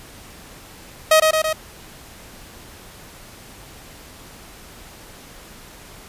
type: tone with echo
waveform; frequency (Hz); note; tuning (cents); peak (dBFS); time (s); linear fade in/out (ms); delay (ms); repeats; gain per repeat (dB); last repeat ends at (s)
sawtooth; 630; D#5; +21; -6; 1.11-1.2; 5; 110; 3; -3; 1.53
effects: pink hiss -42 dBFS RMS until 6.08 s + resampled to 32000 Hz